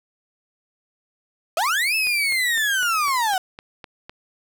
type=linear two-way sweep; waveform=35% pulse; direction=up then down; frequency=596 to 2637 to 725 Hz; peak=-17 dBFS; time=1.57-3.38 s; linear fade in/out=2 ms; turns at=1.95 s
type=click train; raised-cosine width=0.3 ms; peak=-21 dBFS; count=9; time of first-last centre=2.07-4.095 s; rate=3.95 Hz
effects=none